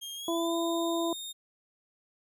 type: tone with pitch glide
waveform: sawtooth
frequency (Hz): 3222 to 3680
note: G7 to A#7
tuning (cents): +47 to -23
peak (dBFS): -35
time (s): 0.01-1.33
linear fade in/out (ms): 20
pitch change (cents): +230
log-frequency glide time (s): 0.15-0.55
type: harmonic tone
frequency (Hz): 335.3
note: E4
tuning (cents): +30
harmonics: 1 / 2 / 3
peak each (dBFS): -29 / -33 / -36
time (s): 0.28-1.13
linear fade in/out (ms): 2
effects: none